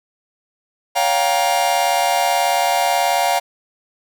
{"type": "chord", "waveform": "45% pulse", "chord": "G half-diminished seventh", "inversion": "second", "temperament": "just", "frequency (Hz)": [564.5, 705.6, 784, 940.8], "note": ["Db5", "F5", "G5", "Bb5"], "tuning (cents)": [31, 18, 0, 16], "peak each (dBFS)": [-24, -18, -21, -22], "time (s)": [0.95, 3.4], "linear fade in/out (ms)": 20, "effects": []}